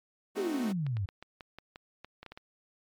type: chord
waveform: sawtooth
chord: A diminished seventh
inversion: none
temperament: equal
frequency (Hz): 220 / 261.6 / 311.1 / 370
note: A3 / C4 / Eb4 / Gb4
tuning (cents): 0 / 0 / 0 / 0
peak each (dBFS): -38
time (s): 0.35-0.73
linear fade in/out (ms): 20
type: exponential sweep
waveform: sine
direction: down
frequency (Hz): 428.2 to 90.1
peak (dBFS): -29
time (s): 0.37-1.06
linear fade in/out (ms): 10
type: clicks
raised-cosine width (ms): 0.3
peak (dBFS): -29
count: 12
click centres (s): 0.866 / 0.969 / 1.089 / 1.226 / 1.408 / 1.586 / 1.759 / 2.046 / 2.23 / 2.263 / 2.32 / 2.375
effects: MP3 96 kbps